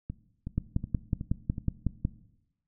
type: two click trains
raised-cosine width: 5 ms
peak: -22 / -14 dBFS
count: 5 / 9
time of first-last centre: 0.1-1.581 / 0.58-2.051 s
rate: 2.7 / 5.44 Hz
effects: noise-tail reverb RT60 0.9 s tail -18 dB re dry